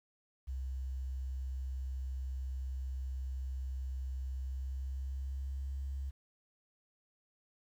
sine tone with pitch glide, 65.41 to 68.07 Hz, C2 to C#2, 0 to -31 cents, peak -35 dBFS, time 0.47-6.11 s, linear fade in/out 20 ms, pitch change +69 cents, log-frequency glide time 4.32-5.81 s, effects tanh soft clip ceiling -32 dBFS + 11-bit

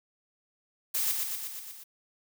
blue noise with echo, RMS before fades -29 dBFS, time 0.94-1.12 s, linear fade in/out 10 ms, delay 120 ms, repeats 6, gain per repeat -3 dB, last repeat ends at 1.84 s, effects none

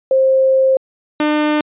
sine / sawtooth tone pair in turn, 529 / 301.2 Hz, C5 / D4, +19 / +44 cents, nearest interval minor seventh, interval 975 cents, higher first, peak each -9 dBFS, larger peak neither, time 0.11-0.77 / 1.2-1.61 s, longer first, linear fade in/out 2 ms, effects resampled to 8000 Hz

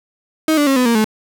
35% pulse tone with pitch steps, 314.9 / 292.1 / 271 / 251.4 / 233.2 / 216.3 Hz, D#4 / D4 / C#4 / B3 / A#3 / A3, +21 / -9 / -39 / +31 / +1 / -29 cents, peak -10 dBFS, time 0.48-1.044 s, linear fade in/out 2 ms, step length 94 ms, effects none

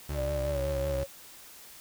30% pulse tone with vibrato, 69.3 Hz, C#2, in tune, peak -29 dBFS, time 0.09-1.04 s, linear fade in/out 5 ms, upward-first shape triangle, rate 5.4 Hz, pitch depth 130 cents each way
sine tone with pitch glide, 590 to 550.5 Hz, D5 to C#5, +8 to -12 cents, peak -30 dBFS, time 0.14-1.07 s, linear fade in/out 50 ms, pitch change -120 cents, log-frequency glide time 0.47-0.62 s
effects white hiss -50 dBFS RMS until 1.8 s

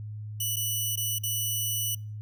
5% pulse tone with dropouts, 2960 Hz, F#7, in tune, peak -19 dBFS, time 0.4-1.95 s, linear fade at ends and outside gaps 5 ms, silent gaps 0.56-0.566 / 0.958-0.973 / 1.186-1.234 s, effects noise-tail reverb RT60 0.4 s tail -26 dB re dry + added 106 Hz sine -35 dBFS peak until 2.21 s

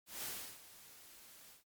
white noise with ADSR envelope, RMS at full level -42 dBFS, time 0.06-1.64 s, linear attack 170 ms, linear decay 350 ms, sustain -16 dB, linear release 130 ms, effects MP3 96 kbps

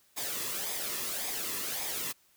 white noise with flanger, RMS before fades -35 dBFS, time 0.16-2.13 s, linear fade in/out 20 ms, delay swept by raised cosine 0.69 to 1.35 ms, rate 1.8 Hz, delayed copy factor -0.55, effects white hiss -66 dBFS RMS until 2.36 s

